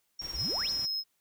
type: tone with tremolo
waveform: sine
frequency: 5560 Hz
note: F8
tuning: 9 cents flat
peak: -33 dBFS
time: 0.19-0.87 s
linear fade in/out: 5 ms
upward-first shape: sine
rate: 20 Hz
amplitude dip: 80%
type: noise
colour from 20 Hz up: pink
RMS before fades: -47 dBFS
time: 0.21-0.86 s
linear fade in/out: 10 ms
type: exponential sweep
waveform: sine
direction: up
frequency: 35.58 to 7110 Hz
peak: -37 dBFS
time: 0.33-0.73 s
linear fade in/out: 20 ms
type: tone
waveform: triangle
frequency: 5150 Hz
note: E8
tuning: 41 cents flat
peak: -29 dBFS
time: 0.35-1.04 s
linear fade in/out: 50 ms
effects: white hiss -75 dBFS RMS until 1.2 s

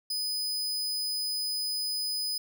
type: tone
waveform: 40% pulse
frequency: 5000 Hz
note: D#8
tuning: 8 cents sharp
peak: -28 dBFS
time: 0.1-2.38 s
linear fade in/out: 5 ms
effects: none

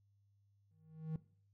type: tone with exponential growth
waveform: triangle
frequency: 158.3 Hz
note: D#3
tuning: 30 cents sharp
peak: -33 dBFS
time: 0.71-1.16 s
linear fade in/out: 2 ms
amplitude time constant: 96 ms
effects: noise-tail reverb RT60 0.5 s tail -18 dB re dry + added 100 Hz sine -70 dBFS peak until 1.53 s

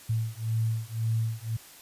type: beating tone pair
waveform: sine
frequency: 111.6 / 113.5 Hz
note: A2 / A#2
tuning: +25 / -46 cents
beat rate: 1.9 Hz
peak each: -29 dBFS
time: 0.09-1.57 s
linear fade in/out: 10 ms
effects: white hiss -50 dBFS RMS until 1.81 s + resampled to 32000 Hz

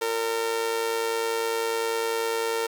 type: tone with amplitude modulation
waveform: sawtooth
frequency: 456.9 Hz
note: A#4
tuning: 35 cents flat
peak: -18 dBFS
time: 0.01-2.67 s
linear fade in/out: 10 ms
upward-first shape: sine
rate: 110 Hz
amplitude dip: 60%
effects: 8-bit

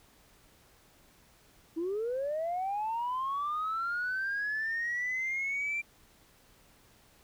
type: linear sweep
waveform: sine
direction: up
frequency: 315.8 to 2370 Hz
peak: -29 dBFS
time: 1.76-5.82 s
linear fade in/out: 20 ms
effects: tanh soft clip ceiling -27 dBFS + pink hiss -62 dBFS RMS until 7.23 s

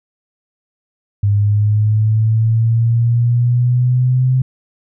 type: linear sweep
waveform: sine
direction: up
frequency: 101.2 to 129.7 Hz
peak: -10 dBFS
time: 1.23-4.42 s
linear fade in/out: 5 ms
effects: none

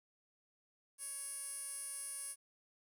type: tone with band-pass filter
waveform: 15% pulse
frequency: 556 Hz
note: C#5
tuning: 5 cents sharp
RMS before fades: -45 dBFS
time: 0.98-2.36 s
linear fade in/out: 50 ms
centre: 10000 Hz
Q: 7.3
effects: 12-bit

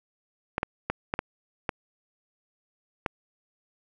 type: clicks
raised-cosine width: 0.5 ms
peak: -11 dBFS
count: 7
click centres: 0.581 / 0.631 / 0.9 / 1.139 / 1.191 / 1.692 / 3.062 s
effects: none

